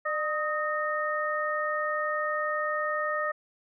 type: tone cluster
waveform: sine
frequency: 602 / 1255 / 1840 Hz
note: D5 / D#6 / A#6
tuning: +43 / +15 / -23 cents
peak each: -31 / -30 / -32 dBFS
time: 0.05-3.32 s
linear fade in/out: 10 ms
effects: none